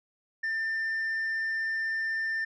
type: tone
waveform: sine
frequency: 1792 Hz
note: A6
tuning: 31 cents sharp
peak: -25 dBFS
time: 0.43-2.45 s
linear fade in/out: 10 ms
effects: tanh soft clip ceiling -27 dBFS